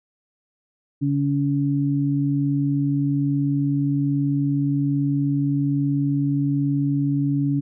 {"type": "tone pair together", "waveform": "sine", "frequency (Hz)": [141.2, 282.4], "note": ["C#3", "C#4"], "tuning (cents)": [32, 32], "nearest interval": "octave", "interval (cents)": 1200, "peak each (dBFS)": -21, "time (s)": [1.01, 7.61], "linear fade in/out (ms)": 20, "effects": []}